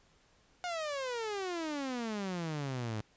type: exponential sweep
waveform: sawtooth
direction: down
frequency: 726 to 103.83 Hz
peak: -31 dBFS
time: 0.64-3.01 s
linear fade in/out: 0 ms
effects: pink hiss -67 dBFS RMS until 3.16 s + resampled to 16000 Hz